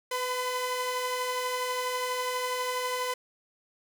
sawtooth tone pair together, 500 / 1012.2 Hz, B4 / B5, +21 / +42 cents, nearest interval octave, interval 1221 cents, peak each -28 dBFS, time 0.11-3.14 s, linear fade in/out 5 ms, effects none

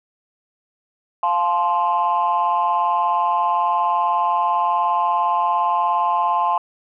sine chord, F major, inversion none, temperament equal with one note detuned, 698.5 / 863.9 / 1046.5 Hz, F5 / A5 / C6, 0 / -32 / 0 cents, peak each -22 / -19 / -18 dBFS, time 1.23-6.58 s, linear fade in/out 2 ms, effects tanh soft clip ceiling -10 dBFS

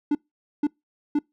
triangle tone bursts, 293.7 Hz, D4, in tune, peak -16 dBFS, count 3, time 0.11-1.19 s, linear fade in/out 5 ms, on 40 ms, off 480 ms, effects noise-tail reverb RT60 0.2 s tail -26 dB re dry

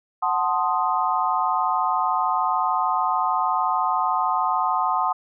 sine chord, F# diminished seventh, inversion none, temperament equal, 740 / 880 / 1046.5 / 1244.5 Hz, F#5 / A5 / C6 / Eb6, 0 / 0 / 0 / 0 cents, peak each -25 / -25 / -24 / -25 dBFS, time 0.22-5.13 s, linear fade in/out 10 ms, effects none

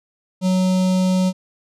square tone with notch filter, 185.4 Hz, F#3, 4 cents sharp, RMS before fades -17 dBFS, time 0.41-1.33 s, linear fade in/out 50 ms, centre 1700 Hz, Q 0.62, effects low-pass 8000 Hz 12 dB/octave

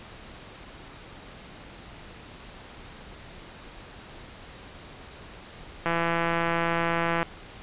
click train, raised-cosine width 0.5 ms, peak -11 dBFS, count 231, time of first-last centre 5.86-7.229 s, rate 168 Hz, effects pink hiss -45 dBFS RMS until 7.62 s + resampled to 8000 Hz

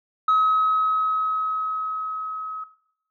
sine tone with level ramp, 1277 Hz, D#6, 45 cents sharp, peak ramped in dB -13 to -29 dBFS, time 0.28-2.64 s, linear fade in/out 5 ms, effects noise-tail reverb RT60 0.7 s tail -17 dB re dry + tanh soft clip ceiling -13 dBFS

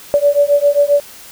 sine beating tone pair, 572 / 579.5 Hz, D5 / D5, -46 / -23 cents, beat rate 7.5 Hz, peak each -12 dBFS, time 0.14-1 s, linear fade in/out 0 ms, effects white hiss -37 dBFS RMS until 1.31 s

